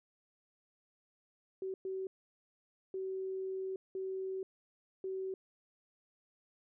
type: tone bursts at uneven times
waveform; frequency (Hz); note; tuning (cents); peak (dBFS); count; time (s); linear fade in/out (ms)
sine; 380; F#4; +46; -36; 5; 1.62-1.74 / 1.85-2.07 / 2.94-3.76 / 3.95-4.43 / 5.04-5.34; 2
effects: none